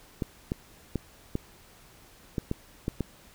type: clicks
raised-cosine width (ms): 3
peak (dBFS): -15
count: 8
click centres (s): 0.222 / 0.519 / 0.957 / 1.354 / 2.382 / 2.514 / 2.881 / 3.007
effects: pink hiss -55 dBFS RMS until 3.34 s